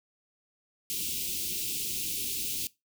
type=band-stop noise; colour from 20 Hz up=white; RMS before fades=-33 dBFS; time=0.9-2.67 s; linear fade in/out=0 ms; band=410 to 2500 Hz; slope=48 dB/octave; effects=noise-tail reverb RT60 0.2 s tail -20 dB re dry